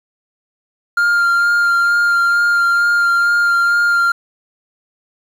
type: tone with vibrato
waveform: triangle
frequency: 1399 Hz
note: F6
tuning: 3 cents sharp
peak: -9 dBFS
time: 0.97-4.12 s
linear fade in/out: 5 ms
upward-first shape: sine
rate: 2.2 Hz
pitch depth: 14 cents each way
effects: 7-bit